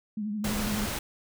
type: tone with vibrato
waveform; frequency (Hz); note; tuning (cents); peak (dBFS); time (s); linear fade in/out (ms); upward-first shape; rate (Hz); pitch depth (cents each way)
sine; 210; G#3; +19; -29; 0.17-0.86; 5; triangle; 12; 74
type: noise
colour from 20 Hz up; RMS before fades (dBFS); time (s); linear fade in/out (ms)
pink; -32; 0.44-0.99; 5
effects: none